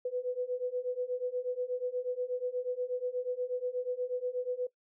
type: beating tone pair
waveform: sine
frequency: 493.9 / 502.2 Hz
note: B4 / B4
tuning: 0 / +29 cents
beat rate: 8.3 Hz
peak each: -35 / -34 dBFS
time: 0.05-4.67 s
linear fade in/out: 5 ms
effects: noise-tail reverb RT60 0.1 s tail -19 dB re dry